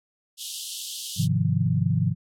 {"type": "high-pass noise", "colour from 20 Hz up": "pink", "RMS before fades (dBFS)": -33, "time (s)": [0.37, 1.28], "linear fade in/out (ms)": 50, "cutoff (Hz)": 2900, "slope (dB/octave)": 96}
{"type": "chord", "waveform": "sine", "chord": "F minor seventh", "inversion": "first", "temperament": "equal with one note detuned", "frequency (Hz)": [103.83, 130.81, 154.94, 174.61], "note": ["Ab2", "C3", "Eb3", "F3"], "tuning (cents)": [0, 0, -7, 0], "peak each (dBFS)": -25, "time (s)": [1.16, 2.15], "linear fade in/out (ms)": 50}
{"effects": ["low-pass 12000 Hz 12 dB/octave", "MP3 96 kbps"]}